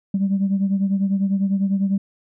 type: beating tone pair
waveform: sine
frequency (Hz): 194.3 / 204.3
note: G3 / G#3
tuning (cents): -15 / -28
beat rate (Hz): 10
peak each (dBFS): -17 / -23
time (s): 0.14-1.98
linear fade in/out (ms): 5
effects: tanh soft clip ceiling -12 dBFS